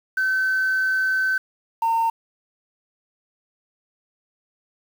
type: tone pair in turn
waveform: sine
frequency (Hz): 1531 / 911.9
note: G6 / A#5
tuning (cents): -41 / -38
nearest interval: major sixth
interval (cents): 897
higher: first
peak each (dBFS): -17 / -16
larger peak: second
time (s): 0.17-1.38 / 1.82-2.1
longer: first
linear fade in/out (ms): 5
effects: tanh soft clip ceiling -15 dBFS + 7-bit